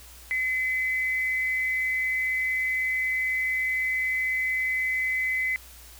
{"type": "tone pair together", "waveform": "sine", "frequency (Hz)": [2034, 2283], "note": ["C7", "D7"], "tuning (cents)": [-50, -50], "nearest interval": "major second", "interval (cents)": 200, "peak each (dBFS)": [-24, -34], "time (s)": [0.31, 5.56], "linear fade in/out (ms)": 0, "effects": ["added 60 Hz sine -49 dBFS peak until 5.99 s", "white hiss -49 dBFS RMS until 5.99 s"]}